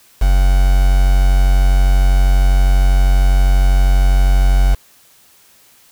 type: tone with quantisation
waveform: triangle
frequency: 46.25 Hz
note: F#1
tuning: in tune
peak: -6 dBFS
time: 0.21-4.75 s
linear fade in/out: 10 ms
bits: 4
effects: white hiss -49 dBFS RMS until 5.91 s